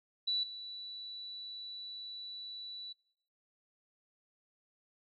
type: tone with level steps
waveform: sine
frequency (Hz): 3951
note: B7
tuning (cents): 0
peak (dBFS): -30 / -42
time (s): 0.27-2.93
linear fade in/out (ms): 10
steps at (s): 0.43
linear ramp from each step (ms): 5
effects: noise-tail reverb RT60 0.7 s tail -24 dB re dry